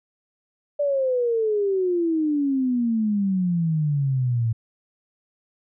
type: exponential sweep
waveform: sine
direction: down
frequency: 587.3 to 111.4 Hz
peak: -19 dBFS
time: 0.79-4.53 s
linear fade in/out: 10 ms
effects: none